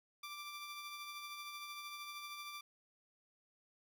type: tone with tremolo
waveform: 15% pulse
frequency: 1176 Hz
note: D6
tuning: 2 cents sharp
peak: -38 dBFS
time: 0.23-2.61 s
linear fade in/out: 5 ms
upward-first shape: triangle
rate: 13 Hz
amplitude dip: 40%
effects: none